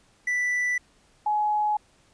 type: tone pair in turn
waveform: triangle / sine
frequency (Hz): 1975.5 / 842.9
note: B6 / G#5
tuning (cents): 0 / +25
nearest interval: octave + minor third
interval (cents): 1475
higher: first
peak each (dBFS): -21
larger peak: neither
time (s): 0.27-0.78 / 1.26-1.77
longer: neither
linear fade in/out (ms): 5
effects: pink hiss -61 dBFS RMS until 2.13 s + resampled to 22050 Hz